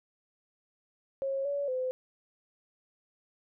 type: tone with pitch steps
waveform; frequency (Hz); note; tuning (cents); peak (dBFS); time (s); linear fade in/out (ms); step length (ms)
sine; 543 / 568 / 512; C#5 / C#5 / C5; -36 / +42 / -38; -29; 1.22-1.91; 0; 230
effects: none